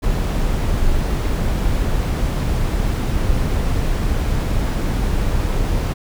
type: noise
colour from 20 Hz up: brown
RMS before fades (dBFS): -18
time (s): 0.02-5.94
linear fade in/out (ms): 20
effects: none